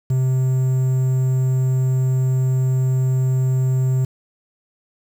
triangle tone with quantisation, 130 Hz, C3, 11 cents flat, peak -13 dBFS, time 0.1-4.05 s, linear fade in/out 5 ms, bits 7, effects none

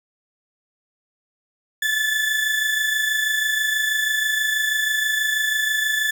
35% pulse tone pair together, 1732.8 / 1759 Hz, A6 / A6, -27 / -1 cents, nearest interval unison, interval 26 cents, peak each -18 / -25 dBFS, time 1.82-6.11 s, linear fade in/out 5 ms, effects none

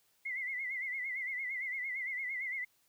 sine tone with vibrato, 2068 Hz, C7, 21 cents flat, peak -35 dBFS, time 0.25-2.65 s, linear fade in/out 10 ms, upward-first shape sine, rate 8.8 Hz, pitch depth 90 cents each way, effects white hiss -72 dBFS RMS until 2.88 s

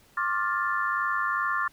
sine chord, D minor seventh, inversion third, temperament equal with one note detuned, 1072.2 / 1174.7 / 1396.9 / 1760 Hz, C6 / D6 / F6 / A6, +42 / 0 / 0 / 0 cents, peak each -30 dBFS, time 0.17-1.68 s, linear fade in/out 5 ms, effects pink hiss -59 dBFS RMS until 1.72 s

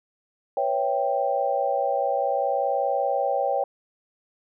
sine chord, C# half-diminished seventh, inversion third, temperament equal, 493.9 / 554.4 / 659.3 / 784 Hz, B4 / C#5 / E5 / G5, 0 / 0 / 0 / 0 cents, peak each -30 / -25 / -30 / -25 dBFS, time 0.57-3.64 s, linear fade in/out 2 ms, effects none

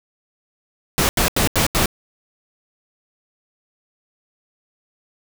pink noise bursts, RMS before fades -17 dBFS, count 5, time 0.98-1.858 s, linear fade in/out 0 ms, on 110 ms, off 82 ms, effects none

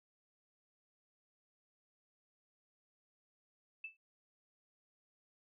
sine tone with exponential decay, 2637 Hz, E7, in tune, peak -39 dBFS, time 3.84-3.97 s, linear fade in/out 5 ms, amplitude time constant 28 ms, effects none

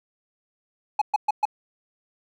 triangle tone bursts, 845 Hz, G#5, 30 cents sharp, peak -15 dBFS, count 4, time 0.99-1.454 s, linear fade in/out 5 ms, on 26 ms, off 120 ms, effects none

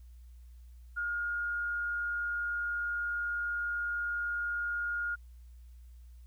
sine tone with frequency modulation, 1422 Hz, F6, 31 cents sharp, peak -31 dBFS, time 0.96-5.16 s, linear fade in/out 20 ms, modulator 93.7 Hz, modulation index 0.21, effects added 60 Hz sine -49 dBFS peak until 6.26 s + white hiss -73 dBFS RMS until 6.26 s

